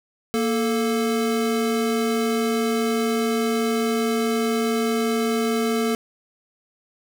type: tone pair together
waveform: square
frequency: 233.1 / 439.3 Hz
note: A#3 / A4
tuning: 0 / -3 cents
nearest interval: major seventh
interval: 1097 cents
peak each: -23 / -24 dBFS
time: 0.34-5.95 s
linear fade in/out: 0 ms
effects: none